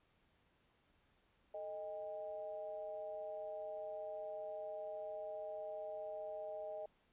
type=tone with amplitude modulation; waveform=sine; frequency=622.3 Hz; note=D#5; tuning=in tune; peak=-39 dBFS; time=1.54-6.86 s; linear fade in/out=5 ms; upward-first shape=sine; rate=185 Hz; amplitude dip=80%; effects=pink hiss -75 dBFS RMS until 7.12 s + resampled to 8000 Hz